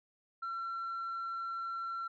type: tone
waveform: sine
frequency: 1356 Hz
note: E6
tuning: 49 cents sharp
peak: -34 dBFS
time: 0.42-2.08 s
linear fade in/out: 10 ms
effects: tanh soft clip ceiling -34 dBFS